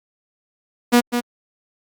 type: tone with echo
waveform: sawtooth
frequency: 241.3 Hz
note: B3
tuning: 40 cents flat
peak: -6 dBFS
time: 0.92-1.01 s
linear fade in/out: 20 ms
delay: 200 ms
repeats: 1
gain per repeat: -8 dB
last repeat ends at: 1.21 s
effects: Opus 48 kbps